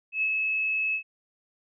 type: tone with ADSR envelope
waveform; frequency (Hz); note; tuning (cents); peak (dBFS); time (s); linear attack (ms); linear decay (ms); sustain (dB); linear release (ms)
sine; 2590; E7; -31; -22; 0.12-1.03; 100; 66; -2; 88
effects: none